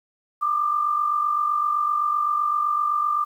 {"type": "tone pair together", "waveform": "sine", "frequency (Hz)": [1188.2, 1236], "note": ["D6", "D#6"], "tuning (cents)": [20, -12], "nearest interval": "minor second", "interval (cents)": 68, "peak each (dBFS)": [-20, -28], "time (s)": [0.41, 3.25], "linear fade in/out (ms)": 20, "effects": ["9-bit"]}